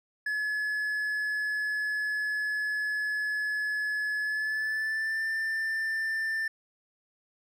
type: tone with pitch glide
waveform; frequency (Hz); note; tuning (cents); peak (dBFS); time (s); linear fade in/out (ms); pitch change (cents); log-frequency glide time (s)
triangle; 1706 to 1782.6; G#6 to A6; +46 to +22; -26; 0.26-6.48; 5; +76; 4.21-5.24
effects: none